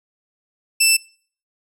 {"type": "tone", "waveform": "15% pulse", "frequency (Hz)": 2657, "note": "E7", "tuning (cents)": 13, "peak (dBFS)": -5, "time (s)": [0.8, 0.97], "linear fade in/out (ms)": 10, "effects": ["noise-tail reverb RT60 0.5 s tail -25 dB re dry"]}